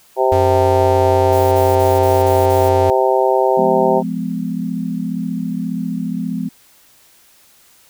harmonic tone, 130 Hz, C3, 11 cents flat, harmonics 3 / 4 / 5 / 6 / 7, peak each -16 / -17 / -18 / -19 / -19 dBFS, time 0.16-4.03 s, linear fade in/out 50 ms
square tone, 92.3 Hz, F#2, 4 cents flat, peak -18 dBFS, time 0.32-2.9 s, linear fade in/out 0 ms
blue noise bursts, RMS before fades -33 dBFS, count 6, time 1.32-2.695 s, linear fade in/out 10 ms, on 200 ms, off 35 ms
sine chord, F diminished, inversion none, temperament just, 174.61 / 209.5 / 251.4 Hz, F3 / Ab3 / Cb4, 0 / +15 / +31 cents, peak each -23 dBFS, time 3.57-6.49 s, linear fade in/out 10 ms
effects white hiss -50 dBFS RMS until 7.89 s

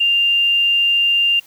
sine tone, 2794 Hz, F7, in tune, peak -12 dBFS, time 0-1.4 s, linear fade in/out 10 ms, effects white hiss -48 dBFS RMS until 1.46 s

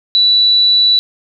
sine tone, 3951 Hz, B7, in tune, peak -7 dBFS, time 0.15-0.99 s, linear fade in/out 0 ms, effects none

